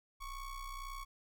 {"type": "ring-modulated tone", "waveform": "square", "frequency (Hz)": 563, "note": "C#5", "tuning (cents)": 27, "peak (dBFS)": -40, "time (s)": [0.2, 1.05], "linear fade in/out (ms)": 20, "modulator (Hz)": 532, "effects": []}